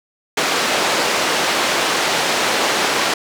pink band-pass noise, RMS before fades -18 dBFS, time 0.37-3.14 s, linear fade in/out 5 ms, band 410 to 6100 Hz, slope 12 dB/octave, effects none

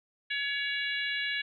harmonic tone, 564 Hz, C#5, 30 cents sharp, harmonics 3 / 4 / 5 / 6 / 7, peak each -33 / -35 / -37 / -39 / -40 dBFS, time 0.3-1.42 s, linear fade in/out 10 ms, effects none

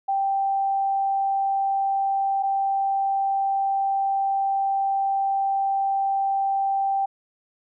sine tone pair in turn, 784 / 784 Hz, G5 / G5, 0 / 0 cents, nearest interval unison, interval 0 cents, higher neither, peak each -20 dBFS, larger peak neither, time 0.08-2.43 / 2.43-7.06 s, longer second, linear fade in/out 10 ms, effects none

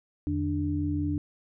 sine tone cluster, 85.4 / 150.8 / 293.9 Hz, F2 / D3 / D4, -38 / +46 / +1 cents, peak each -30 / -35 / -28 dBFS, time 0.27-1.18 s, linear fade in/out 0 ms, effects none

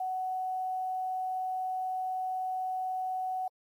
sine tone with quantisation, 746 Hz, F#5, 14 cents sharp, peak -30 dBFS, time 0-3.48 s, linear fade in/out 5 ms, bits 10, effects MP3 64 kbps

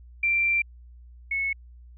sine tone pair in turn, 2358 / 2198 Hz, D7 / C#7, +6 / -15 cents, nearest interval minor second, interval 121 cents, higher first, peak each -20 / -24 dBFS, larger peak first, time 0.23-0.62 / 1.31-1.53 s, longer first, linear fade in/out 5 ms, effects added 60 Hz sine -45 dBFS peak until 1.97 s

